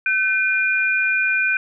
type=tone pair together; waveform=sine; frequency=1525 / 2421 Hz; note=G6 / D#7; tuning=-48 / -48 cents; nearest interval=minor sixth; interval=800 cents; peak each=-19 dBFS; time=0.06-1.57 s; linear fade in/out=2 ms; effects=none